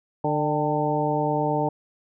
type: harmonic tone with a mistuned harmonic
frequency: 149.3 Hz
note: D3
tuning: 29 cents sharp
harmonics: 1 / 2 / 3 / 4 / 5 / 6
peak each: -28 / -28 / -28 / -28 / -28 / -28 dBFS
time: 0.24-1.69 s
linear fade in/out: 5 ms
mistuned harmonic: 5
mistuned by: +67 cents
effects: none